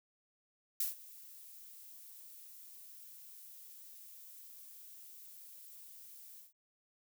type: noise with ADSR envelope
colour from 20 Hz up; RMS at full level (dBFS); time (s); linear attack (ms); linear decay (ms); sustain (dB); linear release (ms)
violet; -33; 0.8-6.53; 3; 140; -21; 140
effects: none